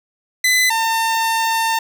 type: tone pair in turn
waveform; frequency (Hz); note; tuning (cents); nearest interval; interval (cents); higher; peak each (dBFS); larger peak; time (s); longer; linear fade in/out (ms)
sawtooth; 2012 / 903.3; B6 / A5; +32 / +45; octave + major second; 1387; first; -9 / -12; first; 0.44-0.7 / 0.7-1.79; second; 5
effects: none

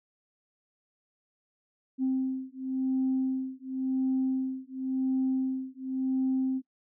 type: beating tone pair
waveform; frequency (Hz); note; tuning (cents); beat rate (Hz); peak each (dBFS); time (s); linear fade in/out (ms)
sine; 261.6 / 262.53; C4 / C4; 0 / +6; 0.93; -29; 1.98-6.62; 50
effects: noise-tail reverb RT60 0.1 s tail -21 dB re dry + tanh soft clip ceiling -20 dBFS

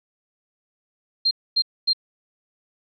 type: tone bursts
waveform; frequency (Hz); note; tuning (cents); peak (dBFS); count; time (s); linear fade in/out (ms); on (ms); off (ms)
sine; 4186; C8; 0; -16; 3; 1.25-1.933; 10; 61; 250
effects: none

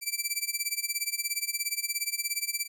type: tone with tremolo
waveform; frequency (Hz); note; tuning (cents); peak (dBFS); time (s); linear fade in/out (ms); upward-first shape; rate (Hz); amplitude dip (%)
10% pulse; 2332; D7; -13; -17; 0.01-2.68; 50; sine; 17; 90
effects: none

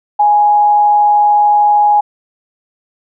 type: tone with amplitude modulation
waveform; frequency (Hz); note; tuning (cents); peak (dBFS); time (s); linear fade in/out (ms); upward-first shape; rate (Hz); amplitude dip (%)
sine; 830.6; G#5; 0; -5; 0.19-2.01; 10; sine; 152; 25
effects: none

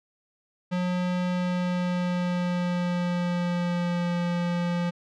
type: tone with pitch glide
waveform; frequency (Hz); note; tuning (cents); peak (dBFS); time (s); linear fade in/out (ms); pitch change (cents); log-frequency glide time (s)
square; 180 to 174.27; F#3 to F3; -47 to -3; -25; 0.71-4.91; 20; -56; 1.31-4.17
effects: low-pass 4000 Hz 12 dB/octave

